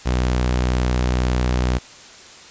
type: tone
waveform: sawtooth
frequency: 62 Hz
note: B1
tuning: 7 cents sharp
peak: -13 dBFS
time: 0.05-1.79 s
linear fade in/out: 20 ms
effects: white hiss -42 dBFS RMS until 2.5 s + resampled to 16000 Hz